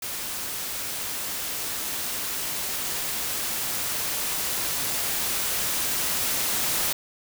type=noise with level ramp; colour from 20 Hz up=white; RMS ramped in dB=-32 to -25 dBFS; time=0.02-6.93 s; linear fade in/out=5 ms; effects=none